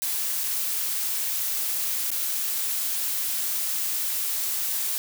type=noise with dropouts; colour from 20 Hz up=blue; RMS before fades=-27 dBFS; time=0.02-4.98 s; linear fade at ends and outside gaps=0 ms; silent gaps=0.435-0.439 / 2.105-2.115 s; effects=none